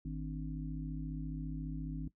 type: harmonic tone with a mistuned harmonic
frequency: 51.91 Hz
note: G#1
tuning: in tune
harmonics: 1 / 3 / 5 / 6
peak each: -41 / -41 / -44 / -47 dBFS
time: 0.05-2.08 s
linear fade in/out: 5 ms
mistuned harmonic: 6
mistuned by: -99 cents
effects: noise-tail reverb RT60 0.1 s tail -17 dB re dry